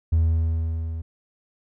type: tone with level ramp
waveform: triangle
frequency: 81.4 Hz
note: E2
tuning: 21 cents flat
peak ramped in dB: -12 to -26 dBFS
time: 0.12-1.02 s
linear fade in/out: 10 ms
effects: tanh soft clip ceiling -11 dBFS